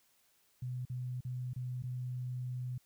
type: tone with dropouts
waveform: sine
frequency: 125.5 Hz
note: B2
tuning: 28 cents sharp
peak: -36 dBFS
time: 0.62-2.78 s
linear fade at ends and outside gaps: 5 ms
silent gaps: 0.853-0.898 / 1.207-1.249 / 1.534-1.561 / 1.824-1.836 s
effects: white hiss -71 dBFS RMS until 2.85 s